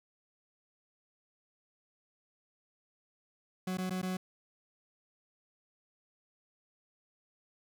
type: tone with dropouts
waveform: 40% pulse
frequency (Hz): 185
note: F#3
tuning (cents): 0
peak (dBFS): -32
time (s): 3.67-4.17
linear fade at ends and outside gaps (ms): 5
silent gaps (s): 3.773-3.783 / 3.897-3.906 / 4.017-4.028
effects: none